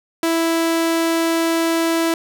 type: tone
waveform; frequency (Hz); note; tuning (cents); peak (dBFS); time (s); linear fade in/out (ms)
sawtooth; 330; E4; +2; -12; 0.23-2.14; 2
effects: none